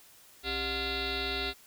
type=tone with frequency modulation; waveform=sine; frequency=2061 Hz; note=C7; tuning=27 cents flat; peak=-30 dBFS; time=0.43-1.54 s; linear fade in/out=50 ms; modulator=333 Hz; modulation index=6.6; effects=white hiss -57 dBFS RMS until 1.66 s